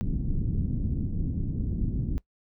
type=low-pass noise; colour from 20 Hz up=pink; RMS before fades=-28 dBFS; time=0.01-2.18 s; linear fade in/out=0 ms; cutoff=250 Hz; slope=24 dB/octave; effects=noise-tail reverb RT60 0.1 s tail -21 dB re dry